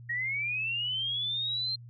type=linear sweep; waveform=sine; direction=up; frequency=1864.7 to 4186 Hz; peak=-29 dBFS; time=0.09-1.76 s; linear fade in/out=10 ms; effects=added 119 Hz sine -45 dBFS peak until 1.89 s